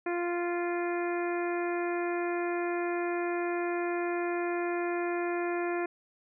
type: harmonic tone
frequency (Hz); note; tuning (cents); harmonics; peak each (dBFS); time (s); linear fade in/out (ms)
348.2; F4; -5; 1 / 2 / 3 / 4 / 5 / 6 / 7; -30 / -36 / -41 / -42 / -41 / -45 / -44; 0.06-5.86; 5
effects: none